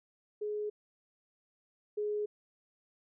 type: tone pair in turn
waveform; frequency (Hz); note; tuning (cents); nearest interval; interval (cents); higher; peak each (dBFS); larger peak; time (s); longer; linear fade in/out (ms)
sine; 420 / 418.5; G#4 / G#4; +19 / +13; unison; 6; first; -33 / -31; second; 0.41-0.7 / 1.97-2.26; neither; 10
effects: none